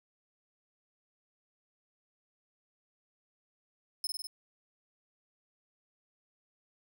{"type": "tone with echo", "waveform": "sawtooth", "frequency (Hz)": 5210, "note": "E8", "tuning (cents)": -21, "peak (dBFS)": -29, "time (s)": [4.04, 4.07], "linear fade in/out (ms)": 2, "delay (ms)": 50, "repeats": 4, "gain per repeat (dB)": -2, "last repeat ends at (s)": 4.27, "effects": []}